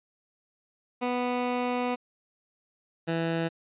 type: tone pair in turn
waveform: 15% pulse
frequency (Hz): 246.9 / 165.25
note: B3 / E3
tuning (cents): 0 / +5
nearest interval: perfect fifth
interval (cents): 695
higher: first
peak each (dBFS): -20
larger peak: neither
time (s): 1.01-1.96 / 3.07-3.49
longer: first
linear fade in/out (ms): 20
effects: resampled to 8000 Hz